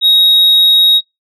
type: tone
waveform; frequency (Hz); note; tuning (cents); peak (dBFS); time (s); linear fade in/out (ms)
sine; 3781; A#7; +24; -3; 0.01-1.01; 50
effects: noise-tail reverb RT60 0.2 s tail -24 dB re dry + tanh soft clip ceiling -4 dBFS